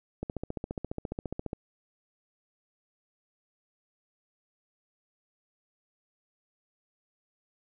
click train, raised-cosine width 2 ms, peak -20 dBFS, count 20, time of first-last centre 0.23-1.531 s, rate 14.6 Hz, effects none

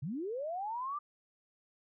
sine linear sweep, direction up, 119.7 to 1205 Hz, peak -35 dBFS, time 0.02-0.99 s, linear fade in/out 10 ms, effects none

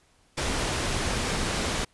pink low-pass noise, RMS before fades -28 dBFS, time 0.37-1.85 s, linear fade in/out 10 ms, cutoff 9100 Hz, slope 12 dB/octave, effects pink hiss -63 dBFS RMS until 1.93 s + resampled to 24000 Hz

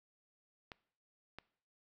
clicks, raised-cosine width 0.3 ms, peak -30 dBFS, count 2, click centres 0.718 / 1.386 s, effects noise-tail reverb RT60 0.6 s tail -21 dB re dry

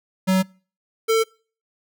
square tone pair in turn, 188.1 / 447.4 Hz, F#3 / A4, +29 / +29 cents, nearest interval octave + minor third, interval 1500 cents, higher second, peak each -16 dBFS, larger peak neither, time 0.27-0.43 / 1.08-1.24 s, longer neither, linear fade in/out 20 ms, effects noise-tail reverb RT60 0.4 s tail -25 dB re dry

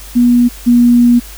sine tone pair in turn, 242.2 / 240.5 Hz, B3 / B3, -34 / -46 cents, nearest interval unison, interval 12 cents, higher first, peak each -5 / -4 dBFS, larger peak second, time 0.15-0.49 / 0.66-1.2 s, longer second, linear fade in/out 20 ms, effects added 50 Hz sine -31 dBFS peak until 1.37 s + white hiss -34 dBFS RMS until 1.37 s

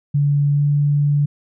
sine tone with pitch glide, 143.8 to 145.05 Hz, D3 to D3, -36 to -21 cents, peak -13 dBFS, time 0.14-1.26 s, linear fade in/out 10 ms, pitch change +15 cents, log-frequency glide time 0.53-0.62 s, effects none

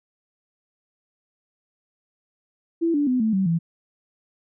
sine tone with pitch steps, 333.4 / 290.2 / 252.7 / 220 / 191.49 / 166.7 Hz, E4 / D4 / B3 / A3 / G3 / E3, +20 / -21 / +40 / 0 / -40 / +20 cents, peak -18 dBFS, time 2.81-3.59 s, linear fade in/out 20 ms, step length 130 ms, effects none

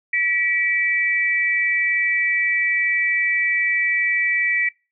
sine tone pair together, 1943.3 / 2311 Hz, B6 / D7, -28 / -28 cents, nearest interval minor third, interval 300 cents, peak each -20 dBFS, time 0.13-4.69 s, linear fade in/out 5 ms, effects noise-tail reverb RT60 0.3 s tail -24 dB re dry

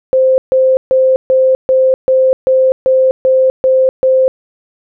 sine tone bursts, 522 Hz, C5, 4 cents flat, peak -6 dBFS, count 11, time 0.13-4.28 s, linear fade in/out 0 ms, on 250 ms, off 140 ms, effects none

